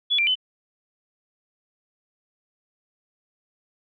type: tone with pitch steps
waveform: sine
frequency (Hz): 3406 / 2365 / 3029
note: G#7 / D7 / F#7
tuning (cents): +43 / +12 / +40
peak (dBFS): -18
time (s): 0.1-0.355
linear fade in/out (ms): 20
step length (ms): 85
effects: none